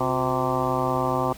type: harmonic tone with a mistuned harmonic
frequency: 129.4 Hz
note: C3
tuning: 19 cents flat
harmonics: 1 / 2 / 3 / 4 / 5 / 6 / 7 / 8 / 9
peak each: -30 / -30 / -30 / -30 / -30 / -30 / -30 / -30 / -30 dBFS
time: 0-1.33 s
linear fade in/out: 5 ms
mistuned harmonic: 3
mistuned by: -99 cents
effects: added 58 Hz sine -45 dBFS peak until 1.37 s + pink hiss -45 dBFS RMS until 1.37 s